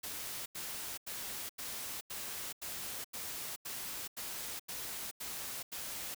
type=noise bursts; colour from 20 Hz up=white; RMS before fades=-42 dBFS; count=12; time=0.03-6.147 s; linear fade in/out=10 ms; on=430 ms; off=87 ms; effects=none